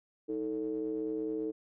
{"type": "ring-modulated tone", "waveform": "triangle", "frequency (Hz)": 62.4, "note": "B1", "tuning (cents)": 19, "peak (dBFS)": -27, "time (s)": [0.28, 1.52], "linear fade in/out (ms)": 20, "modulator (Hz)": 379, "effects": []}